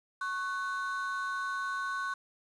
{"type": "ring-modulated tone", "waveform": "triangle", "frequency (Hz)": 1300, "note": "E6", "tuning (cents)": -24, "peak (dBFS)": -27, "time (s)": [0.21, 2.14], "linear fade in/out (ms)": 5, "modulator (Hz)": 199, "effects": ["resampled to 22050 Hz", "9-bit"]}